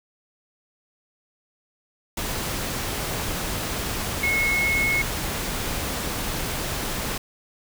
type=tone in noise; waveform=sine; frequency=2180 Hz; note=C#7; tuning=29 cents flat; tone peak=-20 dBFS; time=4.23-5.02 s; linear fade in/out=5 ms; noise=pink; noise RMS=-28 dBFS; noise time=2.17-7.18 s; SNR=+5 dB; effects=none